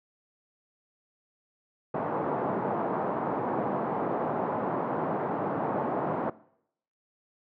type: band-pass noise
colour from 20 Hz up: white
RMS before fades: -30 dBFS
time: 1.94-6.3 s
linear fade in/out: 5 ms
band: 140 to 980 Hz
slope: 24 dB/octave
effects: noise-tail reverb RT60 0.7 s tail -20 dB re dry